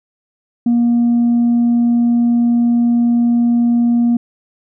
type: tone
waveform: sine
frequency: 237.3 Hz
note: A#3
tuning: 31 cents sharp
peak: -8 dBFS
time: 0.66-4.17 s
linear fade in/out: 5 ms
effects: tanh soft clip ceiling -8 dBFS